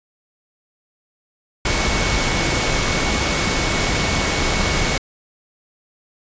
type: tone in noise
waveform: sine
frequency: 2217 Hz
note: C#7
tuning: in tune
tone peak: -27 dBFS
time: 1.65-4.98 s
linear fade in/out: 5 ms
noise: pink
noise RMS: -19 dBFS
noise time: 1.65-4.98 s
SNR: -11 dB
effects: resampled to 16000 Hz